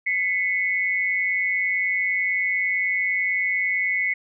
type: tone pair together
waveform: sine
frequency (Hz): 2011 / 2200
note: B6 / C#7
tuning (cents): +31 / -14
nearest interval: major second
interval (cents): 155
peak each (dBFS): -23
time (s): 0.06-4.14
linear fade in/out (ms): 10
effects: none